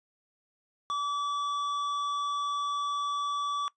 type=tone with hard clipping; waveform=sine; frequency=1151 Hz; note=D6; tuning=35 cents flat; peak=-30 dBFS; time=0.9-3.68 s; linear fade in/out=0 ms; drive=9 dB; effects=noise-tail reverb RT60 0.1 s tail -21 dB re dry + resampled to 22050 Hz